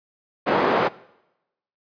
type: band-pass noise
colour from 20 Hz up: white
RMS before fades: -20 dBFS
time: 0.46-0.89 s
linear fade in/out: 20 ms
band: 230 to 920 Hz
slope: 12 dB/octave
effects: noise-tail reverb RT60 0.9 s tail -21 dB re dry + resampled to 11025 Hz